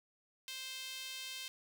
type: tone with high-pass filter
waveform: sawtooth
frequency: 523.3 Hz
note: C5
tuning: in tune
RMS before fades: -45 dBFS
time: 0.48-1.48 s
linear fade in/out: 0 ms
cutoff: 3100 Hz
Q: 1.9
effects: none